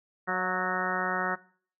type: harmonic tone with a mistuned harmonic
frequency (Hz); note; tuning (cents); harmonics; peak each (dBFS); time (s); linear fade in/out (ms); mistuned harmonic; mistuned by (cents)
184.5; F#3; -5; 1 / 2 / 3 / 4 / 5 / 6 / 7 / 8 / 9 / 10; -37 / -37 / -38 / -35 / -38 / -37 / -34 / -34 / -40 / -34; 0.27-1.36; 20; 4; -28
effects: noise-tail reverb RT60 0.5 s tail -20 dB re dry